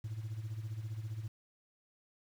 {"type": "tone with tremolo", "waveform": "sine", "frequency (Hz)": 109.1, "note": "A2", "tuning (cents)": -14, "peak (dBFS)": -33, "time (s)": [0.04, 1.28], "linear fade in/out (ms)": 5, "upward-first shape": "sine", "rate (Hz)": 15, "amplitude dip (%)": 75, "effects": ["tanh soft clip ceiling -35 dBFS", "10-bit"]}